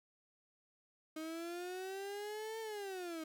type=linear two-way sweep; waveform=35% pulse; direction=up then down; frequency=311.1 to 449.8 to 311.1 Hz; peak=-40 dBFS; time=1.16-3.24 s; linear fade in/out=5 ms; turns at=2.6 s; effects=none